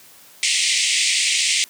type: band-pass noise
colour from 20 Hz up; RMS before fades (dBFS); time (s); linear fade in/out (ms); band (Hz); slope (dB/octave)
pink; -19; 0.43-1.64; 0; 2000 to 9200; 96
effects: white hiss -47 dBFS RMS until 1.69 s + high-pass 100 Hz 12 dB/octave